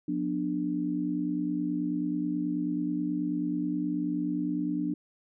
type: chord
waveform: sine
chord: B diminished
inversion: second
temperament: just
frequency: 177.8 / 246.9 / 296.3 Hz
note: F3 / B3 / D4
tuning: +31 / 0 / +15 cents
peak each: -34 / -34 / -29 dBFS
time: 0.08-4.94 s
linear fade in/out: 5 ms
effects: none